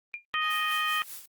sine tone with exponential decay, 2399 Hz, D7, 36 cents sharp, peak -30 dBFS, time 0.14-0.25 s, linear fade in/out 0 ms, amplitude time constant 23 ms
harmonic tone, 622.3 Hz, D#5, in tune, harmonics 2 / 3 / 4 / 5, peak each -29 / -31 / -33 / -33 dBFS, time 0.34-1.02 s, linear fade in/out 0 ms
10% pulse tone with vibrato, 844 Hz, G#5, 28 cents sharp, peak -36 dBFS, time 0.4-1.04 s, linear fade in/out 50 ms, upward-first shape sine, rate 9.9 Hz, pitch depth 17 cents each way
blue noise with tremolo, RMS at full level -40 dBFS, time 0.5-1.26 s, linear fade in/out 5 ms, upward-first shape sine, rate 5.1 Hz, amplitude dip 65%
effects Opus 32 kbps

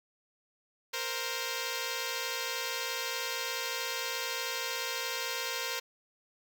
5% pulse tone pair together, 466.5 / 523.3 Hz, A#4 / C5, +1 / 0 cents, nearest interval major second, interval 199 cents, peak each -24 dBFS, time 0.93-5.8 s, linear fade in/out 10 ms, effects none

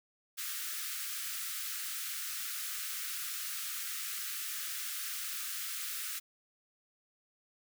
white high-pass noise, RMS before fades -39 dBFS, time 0.37-6.2 s, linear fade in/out 20 ms, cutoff 1200 Hz, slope 96 dB/octave, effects none

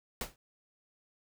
pink noise with exponential decay, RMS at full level -32 dBFS, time 0.21-0.36 s, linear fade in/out 2 ms, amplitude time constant 31 ms, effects none

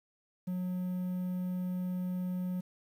triangle tone with quantisation, 181.7 Hz, F#3, 31 cents flat, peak -30 dBFS, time 0.47-2.61 s, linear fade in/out 10 ms, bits 10, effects none

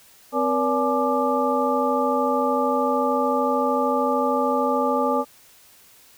sine tone cluster, 258.3 / 477.7 / 571 / 850 / 1186 Hz, C4 / A#4 / D5 / G#5 / D6, -22 / +42 / -49 / +40 / +17 cents, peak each -25 dBFS, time 0.32-5.25 s, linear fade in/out 50 ms, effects white hiss -52 dBFS RMS until 6.17 s

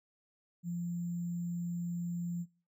sine tone with sample-and-hold, 172.8 Hz, F3, 18 cents flat, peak -34 dBFS, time 0.63-2.46 s, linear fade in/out 50 ms, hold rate 7350 Hz, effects noise-tail reverb RT60 0.4 s tail -23 dB re dry

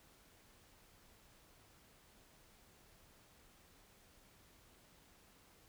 silence, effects pink hiss -66 dBFS RMS until 5.68 s

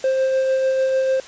triangle tone with tremolo, 527 Hz, C5, 12 cents sharp, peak -13 dBFS, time 0.04-1.2 s, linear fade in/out 2 ms, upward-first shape sine, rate 6.7 Hz, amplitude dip 25%, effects white hiss -40 dBFS RMS until 1.27 s + resampled to 16000 Hz

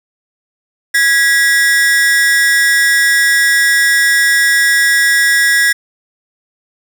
45% pulse ring-modulated tone, 1800 Hz, A6, 39 cents sharp, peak -5 dBFS, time 0.94-5.73 s, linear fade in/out 10 ms, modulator 146 Hz, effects none

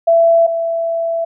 sine tone pair in turn, 668 / 665.7 Hz, E5 / E5, +23 / +17 cents, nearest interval unison, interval 6 cents, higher first, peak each -7 / -15 dBFS, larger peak first, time 0.07-0.47 / 0.47-1.25 s, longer second, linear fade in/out 10 ms, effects none

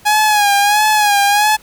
sawtooth tone with vibrato, 830.6 Hz, G#5, in tune, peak -6 dBFS, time 0.05-1.57 s, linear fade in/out 20 ms, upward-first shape sine, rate 1.5 Hz, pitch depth 59 cents each way, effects pink hiss -45 dBFS RMS until 1.62 s

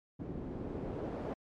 white noise with low-pass filter sweep, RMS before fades -40 dBFS, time 0.19-1.34 s, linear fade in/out 10 ms, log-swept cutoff 270 to 540 Hz, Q 1.2, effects MP3 64 kbps

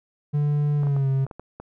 triangle tone with pitch glide, 146.83 to 134.64 Hz, D3 to C3, 0 to +50 cents, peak -17 dBFS, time 0.33-1.26 s, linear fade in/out 20 ms, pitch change -150 cents, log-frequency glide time 0.77-1.08 s
clicks, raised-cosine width 1 ms, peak -23 dBFS, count 7, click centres 0.833 / 0.87 / 0.965 / 1.266 / 1.312 / 1.396 / 1.6 s
effects none

